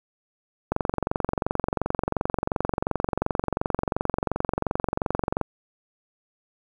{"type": "click train", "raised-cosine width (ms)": 1, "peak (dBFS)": -9, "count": 108, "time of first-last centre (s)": [0.72, 5.413], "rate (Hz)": 22.8, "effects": ["8-bit"]}